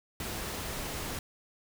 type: noise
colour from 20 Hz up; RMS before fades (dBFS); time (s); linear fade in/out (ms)
pink; -37; 0.2-1.19; 2
effects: none